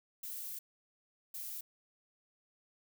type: noise bursts at uneven times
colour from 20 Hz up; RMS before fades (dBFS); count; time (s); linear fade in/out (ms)
violet; -43; 2; 0.23-0.59 / 1.34-1.61; 5
effects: none